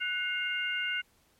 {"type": "tone cluster", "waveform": "sine", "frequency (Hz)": [1481, 2140, 2802], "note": ["F#6", "C7", "F7"], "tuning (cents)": [1, 38, 5], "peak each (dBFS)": [-33, -34, -34], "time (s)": [0, 1.02], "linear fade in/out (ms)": 20, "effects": ["pink hiss -67 dBFS RMS until 1.39 s", "MP3 64 kbps"]}